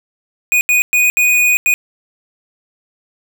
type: tone bursts at uneven times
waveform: square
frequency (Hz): 2474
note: D#7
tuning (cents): -10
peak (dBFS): -10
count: 5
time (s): 0.52-0.61 / 0.69-0.82 / 0.93-1.1 / 1.17-1.57 / 1.66-1.74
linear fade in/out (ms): 0
effects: none